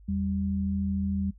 sine tone pair together, 82.41 / 195.87 Hz, E2 / G3, 0 / -1 cents, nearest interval octave + minor third, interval 1499 cents, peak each -31 / -27 dBFS, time 0.08-1.31 s, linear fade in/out 10 ms, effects noise-tail reverb RT60 0.1 s tail -20 dB re dry + added 50 Hz sine -49 dBFS peak until 1.38 s

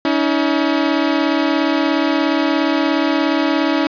sawtooth tone pair together, 283 / 320 Hz, C#4 / D#4, +36 / +49 cents, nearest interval major second, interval 213 cents, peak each -13 dBFS, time 0.05-3.87 s, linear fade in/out 2 ms, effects resampled to 11025 Hz + 8-bit

